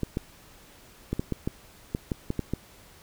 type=clicks; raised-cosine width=3 ms; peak=-14 dBFS; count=11; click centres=0.033 / 0.171 / 1.13 / 1.195 / 1.323 / 1.475 / 1.949 / 2.118 / 2.304 / 2.393 / 2.536 s; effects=pink hiss -53 dBFS RMS until 3.02 s